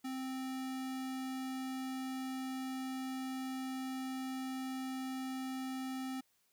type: tone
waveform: square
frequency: 261.6 Hz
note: C4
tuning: in tune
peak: -39 dBFS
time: 0.04-6.21 s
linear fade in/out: 10 ms
effects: white hiss -75 dBFS RMS until 6.52 s